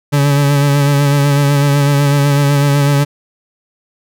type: tone with vibrato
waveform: 40% pulse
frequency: 142.5 Hz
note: C#3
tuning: 48 cents sharp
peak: -8 dBFS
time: 0.12-3.05 s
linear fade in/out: 20 ms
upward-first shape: sine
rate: 8 Hz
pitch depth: 31 cents each way
effects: none